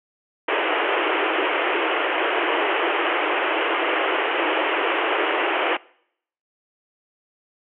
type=band-pass noise; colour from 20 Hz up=pink; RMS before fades=-22 dBFS; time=0.48-5.77 s; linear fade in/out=5 ms; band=310 to 3100 Hz; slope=96 dB/octave; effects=noise-tail reverb RT60 0.7 s tail -24 dB re dry